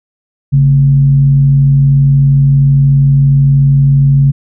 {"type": "tone with frequency modulation", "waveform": "sine", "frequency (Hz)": 139.3, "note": "C#3", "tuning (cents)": 9, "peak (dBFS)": -4, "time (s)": [0.52, 4.32], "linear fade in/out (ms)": 20, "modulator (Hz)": 87.2, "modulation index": 0.25, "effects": []}